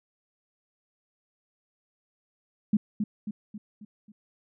sine tone with echo, 210.2 Hz, G#3, 21 cents sharp, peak -18 dBFS, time 2.73-2.77 s, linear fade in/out 5 ms, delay 270 ms, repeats 5, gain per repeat -6 dB, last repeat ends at 4.12 s, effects none

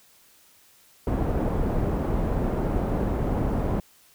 pink low-pass noise, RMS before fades -25 dBFS, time 1.07-3.8 s, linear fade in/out 2 ms, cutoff 660 Hz, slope 12 dB/octave, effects white hiss -57 dBFS RMS until 4.14 s

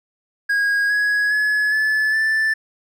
triangle tone with pitch steps, 1640 / 1669.6 / 1699.8 / 1730.5 / 1761.8 Hz, G#6 / G#6 / G#6 / A6 / A6, -22 / +9 / +40 / -29 / +2 cents, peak -14 dBFS, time 0.49-2.54 s, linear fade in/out 10 ms, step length 410 ms, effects none

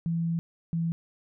sine tone pair in turn, 166.9 / 166.28 Hz, E3 / E3, +22 / +15 cents, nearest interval unison, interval 7 cents, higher first, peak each -25 dBFS, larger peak neither, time 0.06-0.39 / 0.73-0.92 s, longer first, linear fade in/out 0 ms, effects none

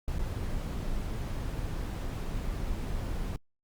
brown noise with dropouts, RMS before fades -33 dBFS, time 0.08-3.36 s, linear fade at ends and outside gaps 1 ms, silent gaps 0.185-0.192 s, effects Opus 48 kbps

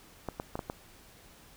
clicks, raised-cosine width 1 ms, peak -20 dBFS, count 5, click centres 0.287 / 0.399 / 0.555 / 0.592 / 0.699 s, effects pink hiss -56 dBFS RMS until 1.56 s

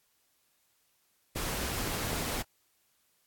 pink noise, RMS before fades -34 dBFS, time 1.35-2.43 s, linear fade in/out 20 ms
click train, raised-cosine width 2 ms, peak -24 dBFS, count 4, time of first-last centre 1.36-2.131 s, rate 3.89 Hz
effects white hiss -72 dBFS RMS until 3.26 s + AAC 64 kbps

